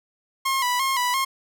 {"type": "tone with vibrato", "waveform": "sawtooth", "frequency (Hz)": 1028, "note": "C6", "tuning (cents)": -31, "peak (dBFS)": -17, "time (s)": [0.45, 1.25], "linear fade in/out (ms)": 10, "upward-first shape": "square", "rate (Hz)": 2.9, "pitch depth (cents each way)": 73, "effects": []}